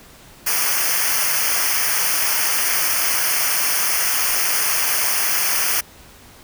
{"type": "noise with comb filter", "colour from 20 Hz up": "white", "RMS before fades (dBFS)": -19, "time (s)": [0.46, 5.81], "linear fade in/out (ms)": 10, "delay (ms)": 0.26, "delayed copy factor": -0.95, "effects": ["pink hiss -45 dBFS RMS until 6.43 s"]}